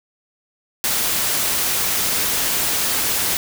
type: noise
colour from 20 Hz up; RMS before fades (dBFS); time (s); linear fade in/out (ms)
white; -20; 0.84-3.37; 0
effects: none